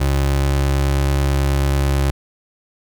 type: tone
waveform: 30% pulse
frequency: 69.2 Hz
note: C#2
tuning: 2 cents flat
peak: -12 dBFS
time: 0-2.11 s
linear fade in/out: 10 ms
effects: none